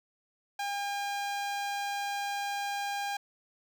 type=tone with notch filter; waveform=sawtooth; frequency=806 Hz; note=G5; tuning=48 cents sharp; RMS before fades=-34 dBFS; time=0.59-3.17 s; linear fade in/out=5 ms; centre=11000 Hz; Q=1.2; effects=none